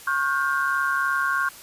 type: tone cluster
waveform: sine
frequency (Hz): 1091 / 1423 / 1566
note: C#6 / F6 / G6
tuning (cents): -28 / +32 / -2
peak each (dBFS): -25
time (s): 0.07-1.49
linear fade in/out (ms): 5
effects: white hiss -44 dBFS RMS until 1.62 s + resampled to 32000 Hz